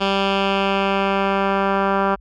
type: tone with low-pass filter sweep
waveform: 10% pulse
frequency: 196 Hz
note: G3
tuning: in tune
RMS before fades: -19 dBFS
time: 0-2.16 s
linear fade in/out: 20 ms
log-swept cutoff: 3500 to 1500 Hz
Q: 2
effects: added 50 Hz sine -42 dBFS peak until 2.2 s